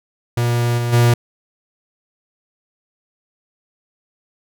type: tone with level steps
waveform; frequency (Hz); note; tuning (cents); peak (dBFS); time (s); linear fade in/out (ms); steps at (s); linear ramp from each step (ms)
45% pulse; 119.4; A#2; +42; -15 / -18 / -10; 0.37-1.14; 5; 0.77 / 0.92; 20
effects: none